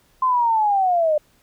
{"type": "linear sweep", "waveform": "sine", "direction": "down", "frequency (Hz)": [1046.5, 592], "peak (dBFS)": -15, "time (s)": [0.22, 1.18], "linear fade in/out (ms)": 5, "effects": ["pink hiss -59 dBFS RMS until 1.42 s"]}